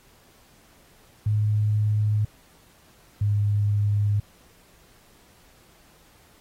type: tone pair in turn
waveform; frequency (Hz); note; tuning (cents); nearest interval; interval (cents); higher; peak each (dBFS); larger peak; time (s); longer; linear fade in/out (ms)
sine; 105.8 / 103.03; G#2 / G#2; +33 / -13; unison; 46; first; -19; neither; 1.26-2.25 / 3.21-4.2; neither; 5
effects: pink hiss -57 dBFS RMS until 6.4 s + AAC 48 kbps